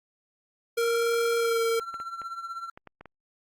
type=tone with pitch glide; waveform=square; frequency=466.2 to 457.7 Hz; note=A#4 to A#4; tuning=0 to -32 cents; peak=-24 dBFS; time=0.77-1.8 s; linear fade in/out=10 ms; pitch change=-32 cents; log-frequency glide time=1.37-1.61 s
type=tone with tremolo; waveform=triangle; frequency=1356 Hz; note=E6; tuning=49 cents sharp; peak=-29 dBFS; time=0.81-2.7 s; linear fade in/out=5 ms; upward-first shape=triangle; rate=16 Hz; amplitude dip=75%
type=clicks; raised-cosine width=0.5 ms; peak=-29 dBFS; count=8; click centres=1.798 / 1.942 / 2.001 / 2.217 / 2.775 / 2.873 / 3.01 / 3.057 s
effects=Opus 48 kbps